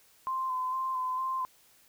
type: tone with vibrato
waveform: sine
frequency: 1034 Hz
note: C6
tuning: 21 cents flat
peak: -29 dBFS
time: 0.27-1.45 s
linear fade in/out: 0 ms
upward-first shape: square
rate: 2.2 Hz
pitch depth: 21 cents each way
effects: white hiss -62 dBFS RMS until 1.88 s